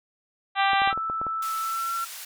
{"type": "harmonic tone", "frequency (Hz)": 392.9, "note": "G4", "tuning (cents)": 4, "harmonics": [2, 3, 4, 5, 6, 7, 8, 9, 10], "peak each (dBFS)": [-22, -26, -28, -30, -32, -33, -34, -35, -36], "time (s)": [0.55, 0.94], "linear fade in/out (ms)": 50}
{"type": "clicks", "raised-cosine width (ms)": 1, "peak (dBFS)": -21, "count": 8, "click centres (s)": [0.733, 0.819, 0.875, 0.928, 0.976, 1.099, 1.215, 1.267]}
{"type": "tone with pitch glide", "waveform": "sine", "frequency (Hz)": [1318.5, 1354], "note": ["E6", "E6"], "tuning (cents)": [0, 46], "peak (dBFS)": -26, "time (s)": [0.9, 2.05], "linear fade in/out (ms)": 10, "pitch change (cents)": 46, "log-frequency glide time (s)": [1.59, 1.89]}
{"type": "band-pass noise", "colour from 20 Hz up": "white", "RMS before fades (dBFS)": -39, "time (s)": [1.42, 2.25], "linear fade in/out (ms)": 5, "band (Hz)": [1100, 15000], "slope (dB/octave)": 12}
{"effects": []}